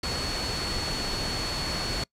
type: tone in noise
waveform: sine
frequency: 4402 Hz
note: C#8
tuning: 13 cents flat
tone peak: -32 dBFS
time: 0.03-2.04 s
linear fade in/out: 5 ms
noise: pink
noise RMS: -31 dBFS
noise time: 0.03-2.04 s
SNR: -4 dB
effects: noise-tail reverb RT60 0.1 s tail -25 dB re dry + low-pass 8000 Hz 12 dB/octave